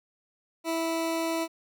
20% pulse tone, 328.4 Hz, E4, 6 cents flat, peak -22 dBFS, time 0.64-1.48 s, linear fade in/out 50 ms, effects none

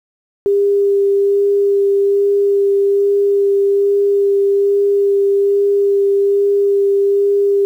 sine tone with vibrato, 400.1 Hz, G4, 35 cents sharp, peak -10 dBFS, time 0.46-7.65 s, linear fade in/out 0 ms, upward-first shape sine, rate 1.2 Hz, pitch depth 10 cents each way, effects 8-bit

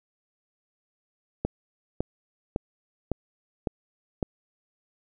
click train, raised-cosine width 2 ms, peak -12 dBFS, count 6, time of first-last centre 1.45-4.228 s, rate 1.8 Hz, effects none

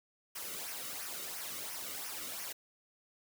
white noise with flanger, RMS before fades -42 dBFS, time 0.35-2.53 s, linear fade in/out 10 ms, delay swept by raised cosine 0.25 to 1.23 ms, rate 2.9 Hz, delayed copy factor -0.6, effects none

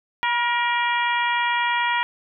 harmonic tone with a mistuned harmonic, 473.1 Hz, A#4, 26 cents sharp, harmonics 2 / 3 / 4 / 5 / 6 / 7, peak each -22 / -29 / -25 / -28 / -33 / -32 dBFS, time 0.23-2.03 s, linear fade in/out 0 ms, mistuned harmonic 2, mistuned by +30 cents, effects none

